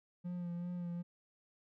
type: tone with vibrato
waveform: triangle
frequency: 175.1 Hz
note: F3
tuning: 5 cents sharp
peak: -36 dBFS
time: 0.24-1.03 s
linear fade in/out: 20 ms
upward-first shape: sine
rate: 2.6 Hz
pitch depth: 27 cents each way
effects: none